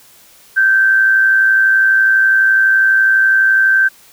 sine tone with amplitude modulation, 1557 Hz, G6, 12 cents flat, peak -6 dBFS, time 0.56-3.89 s, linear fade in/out 20 ms, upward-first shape sine, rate 112 Hz, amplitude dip 40%, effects white hiss -45 dBFS RMS until 4.12 s

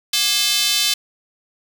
square tone with high-pass filter, 236.5 Hz, A#3, 25 cents sharp, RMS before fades -18 dBFS, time 0.13-0.94 s, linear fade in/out 5 ms, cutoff 3600 Hz, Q 2, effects none

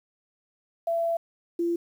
sine tone pair in turn, 671 / 341.4 Hz, E5 / F4, +31 / -39 cents, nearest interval octave, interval 1170 cents, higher first, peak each -23 dBFS, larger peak neither, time 0.87-1.17 / 1.59-1.76 s, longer first, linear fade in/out 5 ms, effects 9-bit

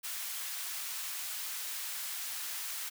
white high-pass noise, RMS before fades -39 dBFS, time 0.03-2.9 s, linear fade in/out 20 ms, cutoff 1100 Hz, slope 12 dB/octave, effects none

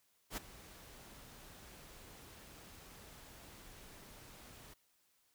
pink noise with ADSR envelope, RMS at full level -39 dBFS, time 0.3-4.74 s, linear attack 73 ms, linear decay 11 ms, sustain -17 dB, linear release 7 ms, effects white hiss -75 dBFS RMS until 5.34 s

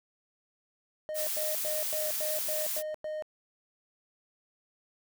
triangle tone bursts, 616 Hz, D#5, 17 cents flat, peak -31 dBFS, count 8, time 1.09-3.223 s, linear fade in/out 0 ms, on 180 ms, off 99 ms
blue noise, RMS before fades -33 dBFS, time 1.14-2.83 s, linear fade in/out 50 ms
effects none

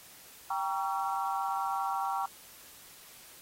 sine chord, G diminished seventh, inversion none, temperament just, 784 / 940.8 / 1128.9 / 1354.7 Hz, G5 / Bb5 / Db6 / Fb6, 0 / +16 / +31 / +47 cents, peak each -33 / -35 / -36 / -38 dBFS, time 0.5-2.26 s, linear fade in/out 5 ms, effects white hiss -53 dBFS RMS until 3.41 s + AAC 48 kbps

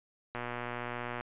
click train, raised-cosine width 0.5 ms, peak -22 dBFS, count 105, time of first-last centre 0.35-1.21 s, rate 121 Hz, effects resampled to 8000 Hz

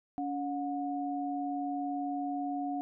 sine tone pair together, 283 / 724 Hz, C#4 / F#5, +36 / -38 cents, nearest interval octave + major third, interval 1626 cents, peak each -34 / -35 dBFS, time 0.18-2.81 s, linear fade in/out 0 ms, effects none

